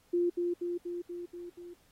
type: tone with echo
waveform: sine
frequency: 349.2 Hz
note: F4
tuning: in tune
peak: -25 dBFS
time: 0.13-0.3 s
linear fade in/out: 10 ms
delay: 240 ms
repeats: 6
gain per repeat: -3 dB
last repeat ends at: 1.74 s
effects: pink hiss -67 dBFS RMS until 1.91 s + AAC 48 kbps